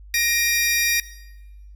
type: tone cluster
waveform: 30% pulse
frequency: 1870 / 2398 / 5690 Hz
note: A#6 / D7 / F8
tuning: +5 / +36 / +31 cents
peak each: -20 dBFS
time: 0.14-1 s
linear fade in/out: 2 ms
effects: noise-tail reverb RT60 1.0 s tail -17 dB re dry + added 50 Hz sine -40 dBFS peak until 1.75 s